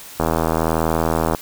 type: click train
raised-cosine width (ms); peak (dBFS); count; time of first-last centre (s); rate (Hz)
1; -4; 94; 0.2-1.348; 81
effects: white hiss -38 dBFS RMS until 1.41 s